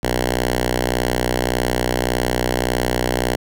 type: tone with notch filter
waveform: 5% pulse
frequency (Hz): 61.74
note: B1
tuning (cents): 0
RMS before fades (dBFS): -20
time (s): 0.03-3.36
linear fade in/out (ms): 5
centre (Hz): 170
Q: 1.6
effects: none